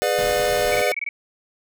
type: chord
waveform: square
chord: G# diminished seventh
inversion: none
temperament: just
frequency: 415.3 / 498.4 / 598 / 717.6 Hz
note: G#4 / B4 / D5 / F5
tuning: 0 / +16 / +31 / +47 cents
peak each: -27 / -24 / -23 / -26 dBFS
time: 0.02-0.92 s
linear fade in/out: 0 ms
type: noise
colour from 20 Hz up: pink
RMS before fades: -32 dBFS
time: 0.18-0.82 s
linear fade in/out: 5 ms
type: tone bursts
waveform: sine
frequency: 2260 Hz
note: C#7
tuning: 33 cents sharp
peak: -23 dBFS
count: 8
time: 0.72-1.09 s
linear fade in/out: 2 ms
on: 27 ms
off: 22 ms
effects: none